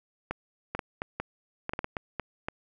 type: clicks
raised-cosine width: 0.5 ms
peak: -16 dBFS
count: 12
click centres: 0.31 / 0.75 / 0.792 / 1.019 / 1.2 / 1.694 / 1.735 / 1.791 / 1.844 / 1.968 / 2.197 / 2.485 s
effects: none